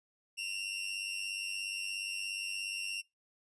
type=tone pair together; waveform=sawtooth; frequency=2703 / 2800 Hz; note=E7 / F7; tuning=+43 / +4 cents; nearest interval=minor second; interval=61 cents; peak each=-36 / -36 dBFS; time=0.37-3.02 s; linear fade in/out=20 ms; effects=noise-tail reverb RT60 0.2 s tail -23 dB re dry + resampled to 24000 Hz